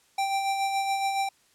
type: tone with tremolo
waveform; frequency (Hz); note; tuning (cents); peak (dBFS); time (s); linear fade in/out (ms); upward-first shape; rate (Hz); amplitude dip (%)
square; 784; G5; 0; -24; 0.18-1.29; 5; sine; 7.1; 40
effects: white hiss -63 dBFS RMS until 1.54 s + low-pass 10000 Hz 12 dB/octave